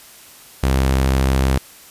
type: tone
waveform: sawtooth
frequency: 66.2 Hz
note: C2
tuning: 21 cents sharp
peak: -10 dBFS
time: 0.63-1.58 s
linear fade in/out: 5 ms
effects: white hiss -43 dBFS RMS until 1.9 s + resampled to 32000 Hz